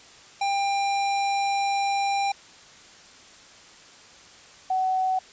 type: tone pair in turn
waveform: square / sine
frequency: 796 / 751.3 Hz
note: G5 / F#5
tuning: +26 / +26 cents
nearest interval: minor second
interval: 100 cents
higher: first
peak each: -23 / -21 dBFS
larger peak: second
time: 0.41-2.32 / 4.7-5.19 s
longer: first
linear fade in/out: 5 ms
effects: white hiss -49 dBFS RMS until 5.32 s + resampled to 16000 Hz